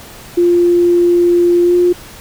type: tone with pitch glide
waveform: sine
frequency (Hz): 348.8 to 354.1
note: F4 to F4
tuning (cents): -2 to +24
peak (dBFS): -7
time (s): 0.37-1.93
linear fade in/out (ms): 10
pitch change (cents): +26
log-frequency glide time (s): 1.63-1.76
effects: pink hiss -35 dBFS RMS until 2.2 s